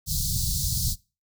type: band-stop noise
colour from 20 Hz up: pink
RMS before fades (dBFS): -26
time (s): 0.06-0.96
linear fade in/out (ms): 50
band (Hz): 170 to 4100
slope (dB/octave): 48
effects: noise-tail reverb RT60 0.3 s tail -22 dB re dry